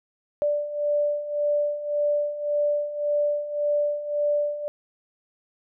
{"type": "beating tone pair", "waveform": "sine", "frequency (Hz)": [586, 587.8], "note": ["D5", "D5"], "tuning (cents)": [-4, 1], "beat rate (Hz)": 1.8, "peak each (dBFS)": [-28, -23], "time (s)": [0.42, 4.68], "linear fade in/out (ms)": 0, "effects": []}